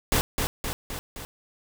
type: noise with echo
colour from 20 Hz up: pink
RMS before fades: -22 dBFS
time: 0.12-0.21 s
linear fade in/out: 0 ms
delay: 260 ms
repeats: 4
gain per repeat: -4 dB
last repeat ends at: 1.25 s
effects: none